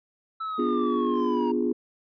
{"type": "linear sweep", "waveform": "triangle", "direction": "down", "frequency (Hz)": [1318.5, 932.3], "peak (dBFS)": -27, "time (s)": [0.4, 1.52], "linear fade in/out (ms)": 10}
{"type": "chord", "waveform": "sine", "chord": "B diminished seventh", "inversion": "none", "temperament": "equal", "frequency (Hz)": [246.9, 293.7, 349.2, 415.3], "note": ["B3", "D4", "F4", "Ab4"], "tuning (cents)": [0, 0, 0, 0], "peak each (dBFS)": [-26, -30, -27, -28], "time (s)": [0.58, 1.73], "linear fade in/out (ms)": 10}
{"effects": ["tanh soft clip ceiling -13 dBFS", "resampled to 11025 Hz"]}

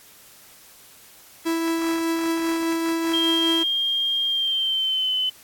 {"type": "tone with tremolo", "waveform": "45% pulse", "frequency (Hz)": 329.6, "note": "E4", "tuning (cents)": 0, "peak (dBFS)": -20, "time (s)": [1.45, 3.64], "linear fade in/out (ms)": 20, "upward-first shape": "triangle", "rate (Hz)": 5, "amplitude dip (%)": 30}
{"type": "tone with pitch glide", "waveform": "sine", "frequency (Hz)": [3212, 3032], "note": ["G7", "F#7"], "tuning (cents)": [41, 42], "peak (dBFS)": -20, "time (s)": [3.13, 5.3], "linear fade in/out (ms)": 10, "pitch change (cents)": -99, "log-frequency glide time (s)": [4.26, 5.13]}
{"effects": ["white hiss -49 dBFS RMS until 5.43 s", "AAC 64 kbps"]}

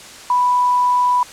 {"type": "tone with quantisation", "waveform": "sine", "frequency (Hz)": 987.8, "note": "B5", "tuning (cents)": 0, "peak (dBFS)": -12, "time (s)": [0.3, 1.23], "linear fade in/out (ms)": 2, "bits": 7, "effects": ["white hiss -37 dBFS RMS until 1.32 s", "low-pass 8000 Hz 12 dB/octave"]}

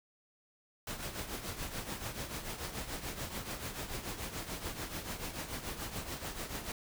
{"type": "noise with tremolo", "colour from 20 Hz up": "pink", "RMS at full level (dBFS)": -38, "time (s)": [0.87, 6.72], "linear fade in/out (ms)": 2, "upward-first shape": "triangle", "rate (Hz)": 6.9, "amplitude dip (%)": 70, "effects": []}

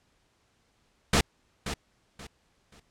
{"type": "noise with echo", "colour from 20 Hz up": "pink", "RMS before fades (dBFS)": -21, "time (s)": [1.13, 1.21], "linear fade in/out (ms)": 5, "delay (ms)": 530, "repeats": 3, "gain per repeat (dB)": -11, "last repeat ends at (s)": 2.8, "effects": ["pink hiss -69 dBFS RMS until 2.9 s", "low-pass 8000 Hz 12 dB/octave"]}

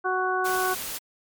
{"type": "harmonic tone", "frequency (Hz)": 371.2, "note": "F#4", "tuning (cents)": 6, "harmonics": [1, 2, 3, 4], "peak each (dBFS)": [-28, -28, -28, -28], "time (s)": [0.04, 0.75], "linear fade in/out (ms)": 20}
{"type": "noise", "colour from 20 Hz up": "white", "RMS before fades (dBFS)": -33, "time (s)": [0.44, 0.99], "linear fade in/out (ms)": 20}
{"effects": ["MP3 96 kbps"]}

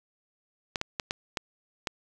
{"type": "clicks", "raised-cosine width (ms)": 0.2, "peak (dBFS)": -12, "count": 6, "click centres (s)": [0.758, 0.814, 0.998, 1.109, 1.372, 1.872], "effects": ["8-bit"]}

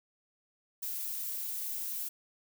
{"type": "noise", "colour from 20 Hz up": "violet", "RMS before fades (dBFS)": -37, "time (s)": [0.82, 2.09], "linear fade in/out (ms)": 10, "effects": []}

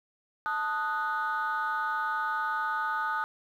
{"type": "chord", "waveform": "sine", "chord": "D# diminished", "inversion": "second", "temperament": "equal", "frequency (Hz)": [880, 1244.5, 1480], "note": ["A5", "D#6", "F#6"], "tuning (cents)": [0, 0, 0], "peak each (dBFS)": [-32, -30, -31], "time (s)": [0.46, 3.24], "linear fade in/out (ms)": 0, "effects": ["tanh soft clip ceiling -22 dBFS", "10-bit"]}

